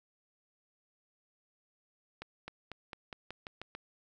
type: accelerating click train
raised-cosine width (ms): 0.3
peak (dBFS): -26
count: 9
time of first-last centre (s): 2.22-3.75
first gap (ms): 260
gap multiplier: 0.91
effects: none